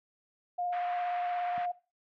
sine tone with vibrato, 710 Hz, F5, 28 cents sharp, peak -30 dBFS, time 0.58-1.72 s, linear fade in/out 10 ms, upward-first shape square, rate 17 Hz, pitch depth 11 cents each way
pink band-pass noise, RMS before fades -45 dBFS, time 0.72-1.66 s, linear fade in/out 10 ms, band 970 to 2400 Hz, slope 24 dB/octave
click, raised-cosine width 5 ms, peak -29 dBFS, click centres 1.579 s
effects noise-tail reverb RT60 0.3 s tail -18 dB re dry + high-pass 200 Hz 12 dB/octave

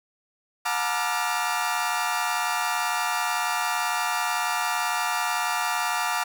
30% pulse tone cluster, 723 / 872 / 950 / 1186 / 1375 Hz, F#5 / A5 / A#5 / D6 / F6, -40 / -16 / +33 / +17 / -27 cents, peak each -28 dBFS, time 0.65-6.24 s, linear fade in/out 10 ms, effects none

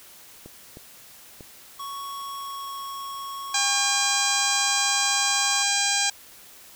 clicks, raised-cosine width 2 ms, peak -28 dBFS, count 3, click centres 0.46 / 0.771 / 1.408 s
square tone with pitch glide, 1111 to 1102.7 Hz, C#6 to C#6, +4 to -9 cents, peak -33 dBFS, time 1.79-5.63 s, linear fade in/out 10 ms, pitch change -13 cents, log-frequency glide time 2.06-2.83 s
harmonic tone, 804 Hz, G5, 44 cents sharp, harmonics 1 / 2 / 3 / 4 / 5 / 6 / 7 / 8 / 9 / 10, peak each -30 / -30 / -30 / -30 / -30 / -30 / -30 / -30 / -30 / -30 dBFS, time 3.54-6.1 s, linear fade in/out 5 ms
effects white hiss -48 dBFS RMS until 6.75 s

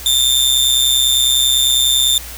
sawtooth tone with amplitude modulation, 3582 Hz, A7, 30 cents sharp, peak -5 dBFS, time 0.06-2.18 s, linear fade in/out 2 ms, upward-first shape sine, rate 130 Hz, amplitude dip 70%, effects added 60 Hz sine -33 dBFS peak until 2.37 s + white hiss -32 dBFS RMS until 2.37 s

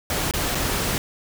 pink noise with dropouts, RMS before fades -24 dBFS, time 0.1-0.98 s, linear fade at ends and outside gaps 1 ms, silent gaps 0.311-0.337 / 0.548-0.553 s, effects none

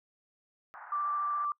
white band-pass noise, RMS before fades -48 dBFS, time 0.74-1.45 s, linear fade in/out 0 ms, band 730 to 1600 Hz, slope 48 dB/octave
sine tone with vibrato, 1174 Hz, D6, 1 cent flat, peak -29 dBFS, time 0.92-1.52 s, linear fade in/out 2 ms, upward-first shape triangle, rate 14 Hz, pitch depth 14 cents each way
effects noise-tail reverb RT60 0.1 s tail -24 dB re dry

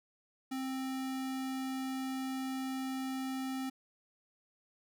square tone, 263.3 Hz, C4, 11 cents sharp, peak -36 dBFS, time 0.51-3.7 s, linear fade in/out 10 ms, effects none

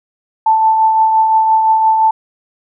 sine tone with tremolo, 882 Hz, A5, 4 cents sharp, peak -6 dBFS, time 0.46-2.11 s, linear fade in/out 5 ms, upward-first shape triangle, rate 5.8 Hz, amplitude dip 40%, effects none

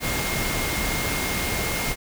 sine tone in noise, 2133 Hz, C7, 33 cents sharp, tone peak -31 dBFS, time 0-1.96 s, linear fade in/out 50 ms, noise pink, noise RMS -26 dBFS, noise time 0-1.96 s, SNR -8 dB, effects none

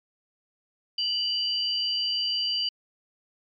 sine tone pair together, 2960 / 4714 Hz, F#7 / D8, 0 / +6 cents, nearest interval minor sixth, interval 806 cents, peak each -27 dBFS, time 0.98-2.69 s, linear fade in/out 5 ms, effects MP3 64 kbps

